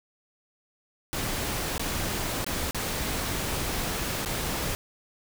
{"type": "noise with dropouts", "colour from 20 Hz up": "pink", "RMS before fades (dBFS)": -30, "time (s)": [1.13, 4.75], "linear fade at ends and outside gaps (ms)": 0, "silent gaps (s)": [[1.78, 1.795], [2.445, 2.465], [2.71, 2.746], [4.249, 4.259]], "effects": []}